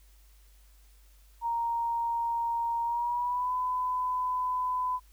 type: tone with pitch glide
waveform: sine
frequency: 932.3 to 1005 Hz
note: A#5 to B5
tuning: 0 to +30 cents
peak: -27 dBFS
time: 1.41-5 s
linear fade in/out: 50 ms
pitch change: +130 cents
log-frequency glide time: 2.83-3.53 s
effects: added 50 Hz sine -55 dBFS peak until 5.12 s + white hiss -65 dBFS RMS until 5.12 s